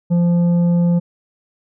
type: tone with tanh clipping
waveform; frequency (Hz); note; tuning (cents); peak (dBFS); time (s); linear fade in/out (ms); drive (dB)
triangle; 173.1; F3; -15; -13; 0.1-1; 20; 11
effects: none